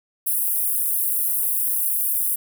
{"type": "high-pass noise", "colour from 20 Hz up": "pink", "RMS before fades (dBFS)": -22, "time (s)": [0.26, 2.36], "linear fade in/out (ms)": 10, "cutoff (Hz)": 10000, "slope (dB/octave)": 48, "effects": []}